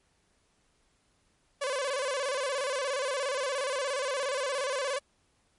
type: tone with vibrato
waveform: sawtooth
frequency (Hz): 540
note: C#5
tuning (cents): -45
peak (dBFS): -25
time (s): 1.61-4.99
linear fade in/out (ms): 10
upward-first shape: square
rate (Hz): 17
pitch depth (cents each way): 91
effects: pink hiss -70 dBFS RMS until 5.58 s + MP3 48 kbps